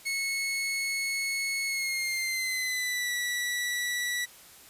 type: tone with pitch glide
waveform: sawtooth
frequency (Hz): 2192 to 1952.8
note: C#7 to B6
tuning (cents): -20 to -20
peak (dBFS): -25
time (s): 0.05-4.26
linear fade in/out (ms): 20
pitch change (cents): -200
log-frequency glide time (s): 1.66-3.12
effects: white hiss -52 dBFS RMS until 4.69 s + resampled to 32000 Hz